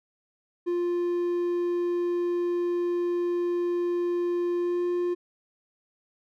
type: tone with pitch glide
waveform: triangle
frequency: 350 to 352.6 Hz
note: F4 to F4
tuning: +4 to +17 cents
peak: -22 dBFS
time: 0.66-5.15 s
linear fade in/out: 20 ms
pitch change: +13 cents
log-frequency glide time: 4.6-4.85 s
effects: none